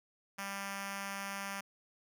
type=tone with notch filter; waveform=5% pulse; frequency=197.5 Hz; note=G3; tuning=13 cents sharp; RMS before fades=-41 dBFS; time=0.38-1.61 s; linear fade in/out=10 ms; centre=420 Hz; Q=1.1; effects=none